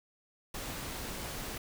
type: noise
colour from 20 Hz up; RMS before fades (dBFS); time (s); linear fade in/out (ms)
pink; -40; 0.54-1.58; 5
effects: none